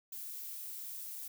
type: noise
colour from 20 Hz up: violet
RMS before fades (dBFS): -44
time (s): 0.12-1.28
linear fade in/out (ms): 5
effects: none